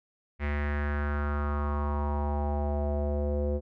square tone with low-pass filter sweep, 73 Hz, D2, 10 cents flat, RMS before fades -29 dBFS, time 0.39-3.61 s, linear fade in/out 50 ms, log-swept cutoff 2100 to 480 Hz, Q 4.2, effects none

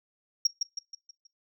sine tone with echo, 5588 Hz, F8, in tune, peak -17 dBFS, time 0.45-0.47 s, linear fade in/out 5 ms, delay 160 ms, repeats 5, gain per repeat -7 dB, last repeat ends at 1.27 s, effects noise-tail reverb RT60 0.2 s tail -22 dB re dry + tanh soft clip ceiling -17 dBFS

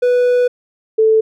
triangle / sine tone pair in turn, 492.9 / 440 Hz, B4 / A4, -3 / 0 cents, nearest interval major second, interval 197 cents, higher first, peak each -8 dBFS, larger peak neither, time 0.02-0.48 / 0.98-1.21 s, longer first, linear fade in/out 10 ms, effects none

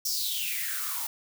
blue noise with high-pass filter sweep, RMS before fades -31 dBFS, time 0.05-1.07 s, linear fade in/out 5 ms, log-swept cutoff 5700 to 830 Hz, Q 7.4, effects none

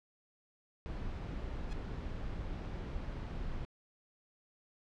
brown noise, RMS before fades -40 dBFS, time 0.86-3.65 s, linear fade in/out 0 ms
5% pulse tone with exponential growth, 841 Hz, G#5, 22 cents sharp, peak -32 dBFS, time 1.65-1.73 s, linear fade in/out 2 ms, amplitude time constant 16 ms
effects low-pass 4000 Hz 12 dB/octave

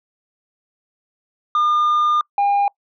sine tone pair in turn, 1209 / 806.9 Hz, D6 / G5, +50 / +50 cents, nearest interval perfect fifth, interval 700 cents, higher first, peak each -11 dBFS, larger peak neither, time 1.55-2.21 / 2.38-2.68 s, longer first, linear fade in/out 2 ms, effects noise-tail reverb RT60 0.1 s tail -26 dB re dry + tanh soft clip ceiling -13 dBFS

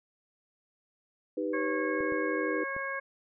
sine chord, Eb augmented, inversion none, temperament equal, 311.1 / 392 / 493.9 Hz, Eb4 / G4 / B4, 0 / 0 / 0 cents, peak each -33 / -35 / -33 dBFS, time 1.37-2.64 s, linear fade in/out 5 ms
harmonic tone, 546 Hz, C#5, 26 cents flat, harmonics 1 / 2 / 3 / 4, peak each -39 / -38 / -35 / -40 dBFS, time 1.53-3 s, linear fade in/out 10 ms
clicks, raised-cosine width 2 ms, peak -30 dBFS, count 3, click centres 2.006 / 2.122 / 2.765 s
effects none

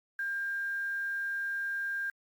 sine tone with quantisation, 1600 Hz, G6, 35 cents sharp, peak -31 dBFS, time 0.19-2.1 s, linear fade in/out 2 ms, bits 9, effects Opus 48 kbps

